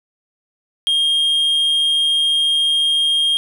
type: tone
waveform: triangle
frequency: 3227 Hz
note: G7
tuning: 50 cents sharp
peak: -12 dBFS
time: 0.87-3.37 s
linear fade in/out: 0 ms
effects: none